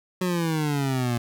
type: exponential sweep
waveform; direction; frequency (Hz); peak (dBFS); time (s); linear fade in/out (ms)
25% pulse; down; 185 to 117.3; -19; 0.21-1.18; 5
effects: none